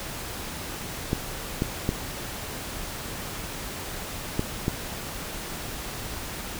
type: clicks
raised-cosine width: 3 ms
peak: -10 dBFS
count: 5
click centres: 1.131 / 1.621 / 1.891 / 4.394 / 4.681 s
effects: pink hiss -35 dBFS RMS until 6.59 s